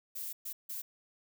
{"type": "noise bursts at uneven times", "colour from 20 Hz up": "violet", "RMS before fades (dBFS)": -40, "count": 3, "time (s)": [[0.15, 0.33], [0.45, 0.53], [0.69, 0.82]], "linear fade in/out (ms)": 10, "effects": []}